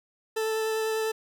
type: tone with vibrato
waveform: 40% pulse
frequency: 440 Hz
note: A4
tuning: in tune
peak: -25 dBFS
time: 0.36-1.12 s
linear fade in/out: 10 ms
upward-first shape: sine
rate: 10 Hz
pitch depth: 9 cents each way
effects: 11-bit